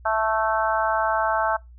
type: harmonic tone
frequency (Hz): 220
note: A3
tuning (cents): 0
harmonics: 3 / 4 / 5 / 6 / 7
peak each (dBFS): -24 / -24 / -28 / -27 / -28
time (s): 0.05-1.57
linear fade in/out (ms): 10
effects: noise-tail reverb RT60 0.2 s tail -24 dB re dry + added 60 Hz sine -43 dBFS peak until 1.78 s